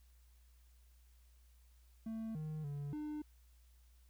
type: tone with pitch steps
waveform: triangle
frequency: 223 / 154.7 / 143.4 / 301.1 Hz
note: A3 / D#3 / D3 / D4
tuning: +23 / -10 / -41 / +43 cents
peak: -38 dBFS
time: 2.06-3.22 s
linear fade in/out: 5 ms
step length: 290 ms
effects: added 60 Hz sine -62 dBFS peak until 4.09 s + white hiss -75 dBFS RMS until 4.09 s